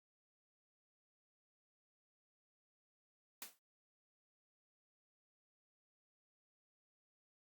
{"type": "noise with exponential decay", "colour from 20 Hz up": "white", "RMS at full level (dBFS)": -44, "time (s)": [3.42, 3.59], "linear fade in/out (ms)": 1, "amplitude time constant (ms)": 35, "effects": ["high-pass 200 Hz 12 dB/octave", "Opus 48 kbps"]}